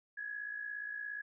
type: tone with amplitude modulation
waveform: sine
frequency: 1679 Hz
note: G#6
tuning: 18 cents sharp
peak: -36 dBFS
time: 0.17-1.22 s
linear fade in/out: 10 ms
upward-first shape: sine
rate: 57.2 Hz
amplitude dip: 65%
effects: none